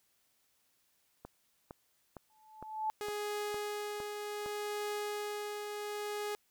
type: click train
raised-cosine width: 1 ms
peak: -31 dBFS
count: 8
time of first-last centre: 1.25-4.461 s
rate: 2.18 Hz
type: tone with exponential growth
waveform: sine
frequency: 868 Hz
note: A5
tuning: 24 cents flat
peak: -29 dBFS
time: 2.3-2.9 s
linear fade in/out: 0 ms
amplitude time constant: 130 ms
type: tone with tremolo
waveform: sawtooth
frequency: 416.1 Hz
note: G#4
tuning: 3 cents sharp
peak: -31 dBFS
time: 3.01-6.35 s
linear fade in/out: 0 ms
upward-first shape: triangle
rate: 0.66 Hz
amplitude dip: 40%
effects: white hiss -74 dBFS RMS until 6.5 s